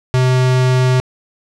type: tone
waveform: square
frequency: 128 Hz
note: C3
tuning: 38 cents flat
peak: -11 dBFS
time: 0.14-1 s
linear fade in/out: 0 ms
effects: low-pass 7000 Hz 12 dB/octave + 8-bit